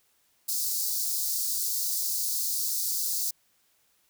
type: high-pass noise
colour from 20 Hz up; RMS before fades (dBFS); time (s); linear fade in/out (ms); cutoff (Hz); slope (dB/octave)
white; -29; 0.48-3.31; 10; 4300; 48
effects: white hiss -68 dBFS RMS until 4.09 s